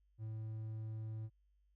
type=tone; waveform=triangle; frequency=109.9 Hz; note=A2; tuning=2 cents flat; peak=-39 dBFS; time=0.18-1.3 s; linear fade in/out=50 ms; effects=added 50 Hz sine -70 dBFS peak until 1.75 s